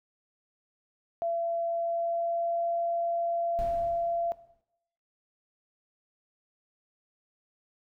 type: tone with pitch glide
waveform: sine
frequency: 676 to 681.9 Hz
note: E5 to F5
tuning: +43 to -42 cents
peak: -27 dBFS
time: 1.22-4.32 s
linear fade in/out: 0 ms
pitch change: +15 cents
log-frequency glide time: 1.69-2.72 s
type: noise with exponential decay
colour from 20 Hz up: brown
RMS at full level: -37 dBFS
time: 3.59-4.61 s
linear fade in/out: 0 ms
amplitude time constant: 220 ms
effects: noise-tail reverb RT60 0.8 s tail -18 dB re dry